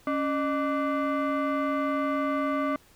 sine tone with frequency modulation, 277.2 Hz, C#4, in tune, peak -23 dBFS, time 0.07-2.76 s, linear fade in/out 2 ms, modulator 888 Hz, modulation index 1.2, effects tanh soft clip ceiling -21 dBFS + pink hiss -58 dBFS RMS until 2.95 s

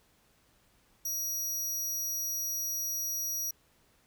sawtooth tone, 5760 Hz, F#8, 47 cents flat, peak -29 dBFS, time 1.05-3.51 s, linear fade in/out 5 ms, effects pink hiss -67 dBFS RMS until 4.06 s

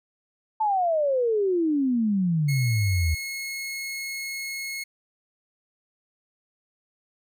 sine exponential sweep, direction down, 892 to 75.5 Hz, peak -20 dBFS, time 0.6-3.15 s, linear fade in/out 10 ms
sawtooth tone, 2172 Hz, C#7, 36 cents flat, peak -27 dBFS, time 2.48-4.84 s, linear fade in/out 10 ms
effects none

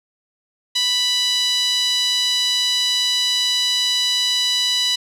5% pulse tone with band-pass filter, 987.8 Hz, B5, in tune, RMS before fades -19 dBFS, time 0.75-4.96 s, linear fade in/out 10 ms, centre 3600 Hz, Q 3.5, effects none

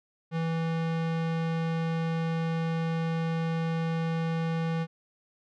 square tone with low-pass filter, 164 Hz, E3, 9 cents flat, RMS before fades -29 dBFS, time 0.31-4.87 s, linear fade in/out 50 ms, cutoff 3200 Hz, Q 0.7, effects none

